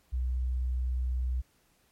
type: tone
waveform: sine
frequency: 62.7 Hz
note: B1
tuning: 27 cents sharp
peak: -27 dBFS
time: 0.12-1.42 s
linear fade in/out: 20 ms
effects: pink hiss -68 dBFS RMS until 1.91 s + MP3 64 kbps